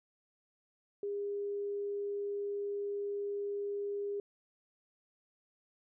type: tone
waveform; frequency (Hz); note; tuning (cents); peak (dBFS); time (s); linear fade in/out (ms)
sine; 405.4; G#4; -42; -34; 1.03-4.2; 2
effects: none

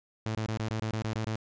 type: tone bursts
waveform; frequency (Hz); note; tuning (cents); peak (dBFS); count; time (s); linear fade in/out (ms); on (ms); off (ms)
sawtooth; 110; A2; 0; -26; 10; 0.26-1.357; 0; 89; 23
effects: resampled to 16000 Hz

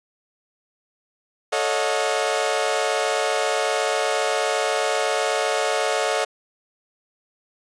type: chord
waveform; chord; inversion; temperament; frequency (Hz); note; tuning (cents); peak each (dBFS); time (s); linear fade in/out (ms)
sawtooth; D# half-diminished seventh; second; equal with one note detuned; 440 / 554.4 / 622.3 / 721; A4 / C#5 / D#5 / F#5; 0 / 0 / 0 / -45; -22; 1.52-6.25; 10
effects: resampled to 22050 Hz

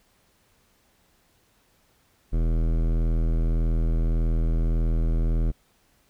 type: tone with hard clipping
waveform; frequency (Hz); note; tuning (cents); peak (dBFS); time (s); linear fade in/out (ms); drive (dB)
sine; 40.86; E1; -14; -22; 2.32-5.52; 20; 17
effects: pink hiss -64 dBFS RMS until 6.09 s

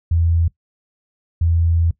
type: tone pair in turn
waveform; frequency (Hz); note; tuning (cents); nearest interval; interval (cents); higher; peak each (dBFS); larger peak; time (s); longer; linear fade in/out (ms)
sine; 83.6 / 83.6; E2 / E2; +25 / +25; unison; 0; neither; -13; neither; 0.11-0.48 / 1.41-1.91; second; 5
effects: noise-tail reverb RT60 0.1 s tail -19 dB re dry

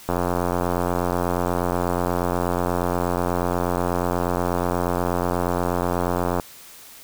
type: click train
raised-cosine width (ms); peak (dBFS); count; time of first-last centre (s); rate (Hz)
1; -8; 558; 0.09-6.398; 88.3
effects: white hiss -44 dBFS RMS until 7.03 s

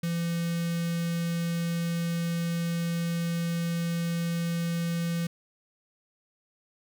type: tone with notch filter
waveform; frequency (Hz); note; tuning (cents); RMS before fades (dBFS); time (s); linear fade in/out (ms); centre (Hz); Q
square; 169.2; E3; +45; -29; 0.03-5.27; 5; 790; 0.73
effects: none

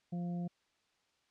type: harmonic tone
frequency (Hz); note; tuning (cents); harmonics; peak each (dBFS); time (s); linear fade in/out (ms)
174.61; F3; 0; 1 / 2 / 3 / 4; -35 / -51 / -54 / -51; 0.12-0.48; 10
effects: white hiss -75 dBFS RMS until 1.3 s + low-pass 5000 Hz 12 dB/octave

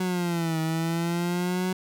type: exponential two-way sweep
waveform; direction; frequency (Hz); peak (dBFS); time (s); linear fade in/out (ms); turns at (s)
30% pulse; down then up; 185.7 to 159.3 to 185.7; -22; 0-1.73; 5; 0.6
effects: none

